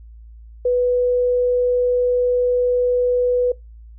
sine tone, 493.9 Hz, B4, in tune, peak -14 dBFS, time 0.65-3.52 s, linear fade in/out 5 ms, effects noise-tail reverb RT60 0.2 s tail -22 dB re dry + added 56 Hz sine -38 dBFS peak until 3.98 s

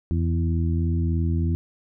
harmonic tone with a mistuned harmonic, 83.2 Hz, E2, 17 cents sharp, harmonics 1 / 2 / 3 / 4, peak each -21 / -27 / -31 / -33 dBFS, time 0.11-1.55 s, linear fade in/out 0 ms, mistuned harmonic 1, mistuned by +36 cents, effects none

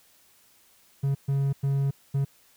triangle tone bursts at uneven times, 138.3 Hz, C#3, 4 cents flat, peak -20 dBFS, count 4, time 1.03-1.15 / 1.28-1.53 / 1.63-1.91 / 2.14-2.25 s, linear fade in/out 10 ms, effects white hiss -60 dBFS RMS until 2.56 s

